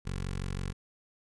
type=tone with notch filter; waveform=15% pulse; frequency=46.25 Hz; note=F#1; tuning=in tune; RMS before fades=-35 dBFS; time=0.05-0.73 s; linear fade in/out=20 ms; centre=650 Hz; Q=1.2; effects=resampled to 24000 Hz